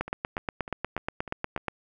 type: two click trains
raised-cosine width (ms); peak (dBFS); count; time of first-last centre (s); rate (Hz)
0.5; -23 / -13; 6 / 15; 0.08-1.577 / 0.01-1.683; 3.34 / 8.37
effects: none